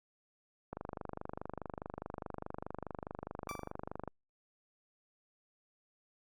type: click train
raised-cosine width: 1 ms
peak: -26 dBFS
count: 84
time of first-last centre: 0.73-4.077 s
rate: 24.8 Hz
type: tone with exponential decay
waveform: 30% pulse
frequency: 1165 Hz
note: D6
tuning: 14 cents flat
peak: -35 dBFS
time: 3.49-3.72 s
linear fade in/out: 1 ms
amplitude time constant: 48 ms
effects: Opus 48 kbps